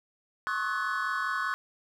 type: tone cluster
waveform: triangle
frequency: 1076 / 1121 / 1271 / 1488 / 1716 Hz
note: C6 / C#6 / D#6 / F#6 / A6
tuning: +48 / +19 / +36 / +9 / -44 cents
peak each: -33 / -35 / -34 / -30 / -35 dBFS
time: 0.47-1.54 s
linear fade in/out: 0 ms
effects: none